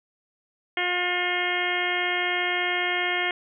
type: harmonic tone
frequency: 357 Hz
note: F4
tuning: 38 cents sharp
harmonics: 1 / 2 / 3 / 4 / 5 / 6 / 7 / 8 / 9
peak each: -32 / -31 / -37 / -34 / -30 / -27 / -38 / -34 / -34 dBFS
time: 0.77-3.31 s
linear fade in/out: 2 ms
effects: none